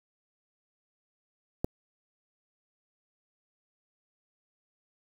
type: click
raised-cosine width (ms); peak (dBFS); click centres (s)
2; -14; 1.645
effects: 7-bit